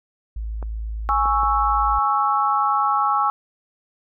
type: tone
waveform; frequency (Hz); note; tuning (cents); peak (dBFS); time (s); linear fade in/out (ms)
sine; 54.4; A1; -19; -25; 0.36-1.99; 5
type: clicks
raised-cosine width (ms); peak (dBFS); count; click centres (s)
1; -21; 3; 0.627 / 1.257 / 1.433
type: chord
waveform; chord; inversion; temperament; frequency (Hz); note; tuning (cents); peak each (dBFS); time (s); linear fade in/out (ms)
sine; C# minor; second; equal; 830.6 / 1108.7 / 1318.5; G#5 / C#6 / E6; 0 / 0 / 0; -21; 1.09-3.3; 0
effects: none